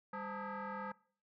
sine tone with frequency modulation, 200 Hz, G3, 35 cents sharp, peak -39 dBFS, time 0.13-0.92 s, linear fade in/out 5 ms, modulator 358 Hz, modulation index 3.9, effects noise-tail reverb RT60 0.5 s tail -22 dB re dry + tanh soft clip ceiling -35 dBFS

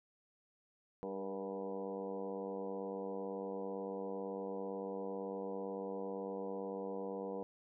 harmonic tone with a mistuned harmonic, 97.9 Hz, G2, 2 cents flat, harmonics 2 / 3 / 4 / 5 / 6 / 7 / 8 / 9 / 10, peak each -47 / -49 / -48 / -42 / -52 / -52 / -54 / -55 / -54 dBFS, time 1.03-7.43 s, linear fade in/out 0 ms, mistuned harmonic 5, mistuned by -30 cents, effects none

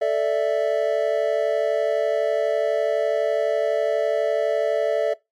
triangle chord, A suspended fourth, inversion none, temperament equal, 440 / 587.3 / 659.3 Hz, A4 / D5 / E5, 0 / 0 / 0 cents, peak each -22 / -20 / -20 dBFS, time 0.01-5.14 s, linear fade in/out 10 ms, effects noise-tail reverb RT60 0.2 s tail -22 dB re dry + MP3 64 kbps

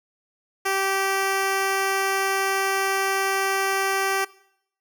10% pulse tone, 388.4 Hz, G4, 16 cents flat, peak -13 dBFS, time 0.65-4.25 s, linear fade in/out 10 ms, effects noise-tail reverb RT60 0.7 s tail -20 dB re dry

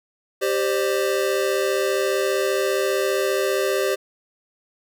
square chord, G suspended fourth, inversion none, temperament equal with one note detuned, 392 / 523.3 / 598.3 Hz, G4 / C5 / D5, 0 / 0 / +32 cents, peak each -23 / -25 / -27 dBFS, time 0.41-3.96 s, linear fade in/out 20 ms, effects none

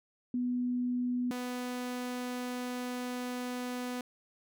sine / sawtooth tone pair in turn, 246.9 / 248.2 Hz, B3 / B3, 0 / +9 cents, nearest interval unison, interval 9 cents, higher second, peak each -29 / -31 dBFS, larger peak first, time 0.34-1.31 / 1.31-4.01 s, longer second, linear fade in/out 2 ms, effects none

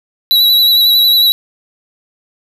square tone with vibrato, 3921 Hz, B7, 13 cents flat, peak -7 dBFS, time 0.31-1.32 s, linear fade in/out 0 ms, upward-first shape sine, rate 11 Hz, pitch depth 31 cents each way, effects none

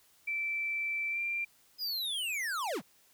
sine tone with pitch glide, 2331 to 2373 Hz, D7 to D7, -14 to +17 cents, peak -31 dBFS, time 0.27-1.45 s, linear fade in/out 10 ms, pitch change +31 cents, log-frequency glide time 1.1-1.2 s
square linear sweep, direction down, 5060 to 114.6 Hz, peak -33 dBFS, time 1.78-2.82 s, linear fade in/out 50 ms
effects white hiss -65 dBFS RMS until 3.13 s

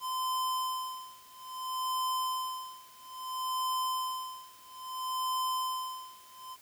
square tone with tremolo, 1028 Hz, C6, 31 cents flat, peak -30 dBFS, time 0-6.57 s, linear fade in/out 50 ms, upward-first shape sine, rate 0.6 Hz, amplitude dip 95%, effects white hiss -58 dBFS RMS until 6.61 s

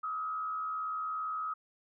sine tone with frequency modulation, 1272 Hz, D#6, 38 cents sharp, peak -33 dBFS, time 0.03-1.54 s, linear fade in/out 10 ms, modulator 77.6 Hz, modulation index 0.58, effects none

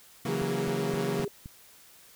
sawtooth chord, F# dominant seventh, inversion second, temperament equal, 138.59 / 164.81 / 185 / 233.1 Hz, C#3 / E3 / F#3 / A#3, 0 / 0 / 0 / 0 cents, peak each -31 dBFS, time 0.25-1.25 s, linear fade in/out 5 ms
sine tone, 405.3 Hz, G#4, 42 cents flat, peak -31 dBFS, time 0.28-1.28 s, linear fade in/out 2 ms
click train, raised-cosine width 5 ms, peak -29 dBFS, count 5, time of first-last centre 0.42-1.459 s, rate 3.85 Hz
effects white hiss -55 dBFS RMS until 2.15 s

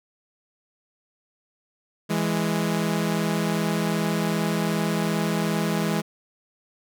sawtooth tone pair together, 165.1 / 207.7 Hz, E3 / G#3, +3 / 0 cents, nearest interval major third, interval 397 cents, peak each -21 dBFS, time 2.09-6.02 s, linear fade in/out 20 ms, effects none

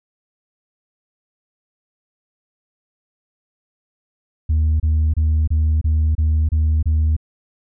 sine tone bursts, 77.9 Hz, D#2, 3 cents sharp, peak -11 dBFS, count 8, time 4.49-7.166 s, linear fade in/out 10 ms, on 310 ms, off 28 ms, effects tanh soft clip ceiling -12 dBFS

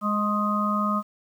harmonic tone with a mistuned harmonic, 207.9 Hz, G#3, 2 cents sharp, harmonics 1 / 3 / 5 / 6, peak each -25 / -33 / -30 / -25 dBFS, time 0.01-1.03 s, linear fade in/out 50 ms, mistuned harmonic 5, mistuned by +30 cents, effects 9-bit

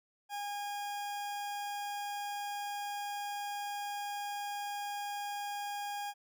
40% pulse tone, 817 Hz, G#5, 29 cents flat, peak -36 dBFS, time 0.29-6.14 s, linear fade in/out 50 ms, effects none

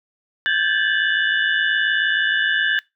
sine tone cluster, 1568 / 1627 / 1734 / 2950 / 3522 Hz, G6 / G#6 / A6 / F#7 / A7, 0 / -36 / -26 / -6 / +1 cents, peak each -23 / -24 / -19 / -26 / -28 dBFS, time 0.46-2.79 s, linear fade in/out 0 ms, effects noise-tail reverb RT60 0.2 s tail -22 dB re dry

